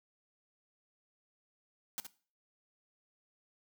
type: noise with echo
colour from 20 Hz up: white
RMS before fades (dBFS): -38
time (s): 1.98-2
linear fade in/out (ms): 0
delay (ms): 67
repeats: 1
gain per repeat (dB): -8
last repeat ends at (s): 2.067
effects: noise-tail reverb RT60 0.4 s tail -18 dB re dry + high-pass 150 Hz 12 dB/octave